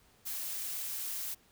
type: noise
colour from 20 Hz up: blue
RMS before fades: -38 dBFS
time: 0.25-1.35 s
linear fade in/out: 20 ms
effects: pink hiss -65 dBFS RMS until 1.51 s